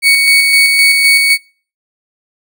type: tone with tremolo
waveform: 35% pulse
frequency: 2231 Hz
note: C#7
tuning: 11 cents sharp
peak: -3 dBFS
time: 0.02-1.38 s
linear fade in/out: 50 ms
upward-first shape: square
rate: 3.9 Hz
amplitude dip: 30%
effects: noise-tail reverb RT60 0.4 s tail -24 dB re dry